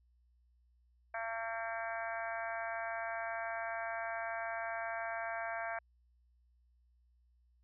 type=harmonic tone; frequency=227.1 Hz; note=A#3; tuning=45 cents flat; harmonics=3 / 4 / 5 / 6 / 7 / 8 / 9 / 10; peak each=-40 / -46 / -49 / -48 / -43 / -49 / -52 / -49 dBFS; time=1.14-5.79 s; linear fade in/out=5 ms; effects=added 60 Hz sine -67 dBFS peak until 7.63 s